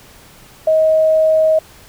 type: tone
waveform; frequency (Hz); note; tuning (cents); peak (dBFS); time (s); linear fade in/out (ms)
sine; 632; D#5; +27; -9; 0.67-1.59; 5
effects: pink hiss -43 dBFS RMS until 1.88 s